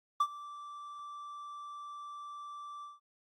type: tone with ADSR envelope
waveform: triangle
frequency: 1169 Hz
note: D6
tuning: 8 cents flat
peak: -21 dBFS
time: 0.2-3 s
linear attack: 6 ms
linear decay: 60 ms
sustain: -20 dB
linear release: 170 ms
effects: Opus 32 kbps